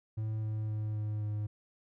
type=tone with pitch steps; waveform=triangle; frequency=109.1 / 108.16 / 107.23 / 106.3 / 105.38 Hz; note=A2 / A2 / A2 / G#2 / G#2; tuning=-14 / -29 / -44 / +41 / +26 cents; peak=-30 dBFS; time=0.17-1.47 s; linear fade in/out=10 ms; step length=260 ms; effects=none